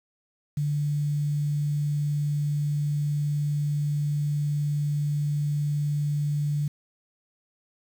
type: tone with quantisation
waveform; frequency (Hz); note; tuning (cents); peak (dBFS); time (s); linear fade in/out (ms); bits
sine; 146.8; D3; 0; -23; 0.57-6.68; 5; 8
effects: none